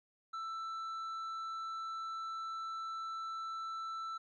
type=tone with tanh clipping; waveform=triangle; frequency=1327 Hz; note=E6; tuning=11 cents sharp; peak=-40 dBFS; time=0.33-4.18 s; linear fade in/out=10 ms; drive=10 dB; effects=none